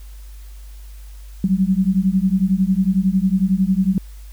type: beating tone pair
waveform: sine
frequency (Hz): 184.3 / 195.3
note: F#3 / G3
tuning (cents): -7 / -6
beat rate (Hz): 11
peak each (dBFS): -17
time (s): 1.44-3.98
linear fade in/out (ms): 2
effects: added 50 Hz sine -34 dBFS peak until 4.32 s + white hiss -51 dBFS RMS until 4.32 s